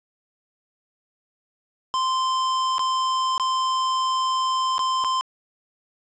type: tone with dropouts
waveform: square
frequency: 1040 Hz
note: C6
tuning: 11 cents flat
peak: -21 dBFS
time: 1.94-5.21 s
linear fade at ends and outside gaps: 0 ms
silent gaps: 2.782-2.793 / 3.379-3.398 / 4.781-4.792 / 5.04-5.046 s
effects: resampled to 16000 Hz + 8-bit